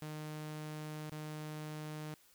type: tone with dropouts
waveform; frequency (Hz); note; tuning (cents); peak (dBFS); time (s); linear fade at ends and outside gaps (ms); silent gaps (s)
sawtooth; 153.2; D#3; -27; -38; 0.02-2.14; 0; 1.097-1.12
effects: white hiss -66 dBFS RMS until 2.34 s